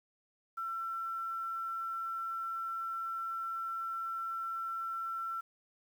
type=tone with quantisation; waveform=sine; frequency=1346 Hz; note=E6; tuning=36 cents sharp; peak=-35 dBFS; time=0.57-5.41 s; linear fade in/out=10 ms; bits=10; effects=none